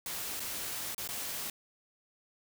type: noise with dropouts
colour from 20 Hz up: white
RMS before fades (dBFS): -38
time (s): 0.06-1.5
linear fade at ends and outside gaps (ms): 2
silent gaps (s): 0.397-0.402 / 0.947-0.98 / 1.076-1.088
effects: none